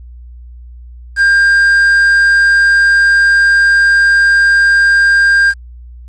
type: tone with quantisation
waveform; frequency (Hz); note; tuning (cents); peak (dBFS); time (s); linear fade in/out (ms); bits
triangle; 1600; G6; +35; -4; 1.16-5.54; 50; 5
effects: added 60 Hz sine -30 dBFS peak until 6.08 s + resampled to 22050 Hz